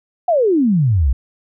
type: exponential sweep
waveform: sine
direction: down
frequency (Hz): 740 to 58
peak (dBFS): -11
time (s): 0.28-1.13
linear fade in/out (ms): 5
effects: none